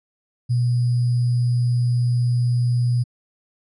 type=tone with sample-and-hold; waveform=sine; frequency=121.9 Hz; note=B2; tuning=22 cents flat; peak=-16 dBFS; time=0.49-3.04 s; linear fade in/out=20 ms; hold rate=4900 Hz; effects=resampled to 24000 Hz